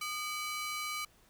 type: ring-modulated tone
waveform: sawtooth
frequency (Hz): 1760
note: A6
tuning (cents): 0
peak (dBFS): -29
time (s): 0.01-1.05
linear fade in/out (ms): 5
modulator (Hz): 537
effects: pink hiss -65 dBFS RMS until 1.29 s